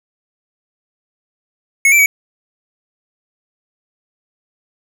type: tone with pitch steps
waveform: square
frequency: 2193 / 2338 / 2266 Hz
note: C#7 / D7 / C#7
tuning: -19 / -8 / +37 cents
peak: -8 dBFS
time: 1.85-2.06 s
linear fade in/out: 2 ms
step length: 70 ms
effects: none